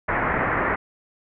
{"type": "low-pass noise", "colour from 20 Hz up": "white", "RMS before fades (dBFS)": -23, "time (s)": [0.08, 0.76], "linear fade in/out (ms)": 10, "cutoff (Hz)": 2000, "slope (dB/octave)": 48, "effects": []}